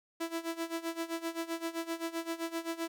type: tone with tremolo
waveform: sawtooth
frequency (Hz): 331.3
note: E4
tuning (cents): +9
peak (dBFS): -28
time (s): 0.2-2.88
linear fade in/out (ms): 10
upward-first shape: sine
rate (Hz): 7.7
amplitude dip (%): 85
effects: none